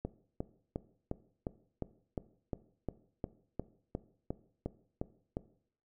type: click train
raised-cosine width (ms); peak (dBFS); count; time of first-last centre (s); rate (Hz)
2; -22; 16; 0.05-5.369; 2.82
effects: noise-tail reverb RT60 0.6 s tail -17 dB re dry